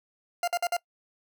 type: tone bursts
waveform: 40% pulse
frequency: 698.5 Hz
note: F5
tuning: in tune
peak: -24 dBFS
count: 4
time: 0.43-0.767 s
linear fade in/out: 2 ms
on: 46 ms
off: 51 ms
effects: noise-tail reverb RT60 0.1 s tail -22 dB re dry